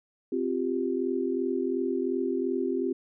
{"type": "chord", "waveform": "sine", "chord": "C suspended fourth", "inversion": "none", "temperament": "equal", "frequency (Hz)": [261.6, 349.2, 392], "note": ["C4", "F4", "G4"], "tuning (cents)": [0, 0, 0], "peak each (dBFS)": -30, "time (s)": [0.32, 2.93], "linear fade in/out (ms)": 5, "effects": []}